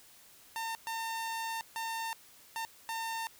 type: tone bursts at uneven times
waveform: sawtooth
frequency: 906 Hz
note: A#5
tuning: 50 cents flat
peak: -31 dBFS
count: 5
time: 0.56-0.75 / 0.87-1.61 / 1.76-2.13 / 2.56-2.65 / 2.89-3.27 s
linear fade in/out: 0 ms
effects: white hiss -58 dBFS RMS until 3.39 s